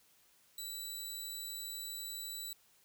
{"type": "tone", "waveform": "15% pulse", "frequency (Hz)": 3951, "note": "B7", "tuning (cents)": 0, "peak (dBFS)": -34, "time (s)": [0.58, 2.53], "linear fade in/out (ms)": 2, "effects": ["white hiss -68 dBFS RMS until 2.84 s"]}